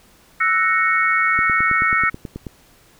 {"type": "chord", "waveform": "sine", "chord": "F# dominant seventh", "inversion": "third", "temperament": "equal with one note detuned", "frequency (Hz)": [1318.5, 1480, 1864.7, 2206], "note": ["E6", "F#6", "A#6", "C#7"], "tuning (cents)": [0, 0, 0, -9], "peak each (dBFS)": [-19, -24, -20, -19], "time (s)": [0.4, 2.1], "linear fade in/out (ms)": 10}
{"type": "click train", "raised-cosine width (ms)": 3, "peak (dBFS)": -16, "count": 11, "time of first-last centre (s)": [1.39, 2.468], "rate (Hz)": 9.28}
{"effects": ["pink hiss -52 dBFS RMS until 2.99 s"]}